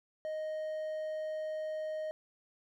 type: tone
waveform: triangle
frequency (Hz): 622.3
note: D#5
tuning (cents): 0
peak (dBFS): -33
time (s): 0.25-2.11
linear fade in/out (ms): 0
effects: none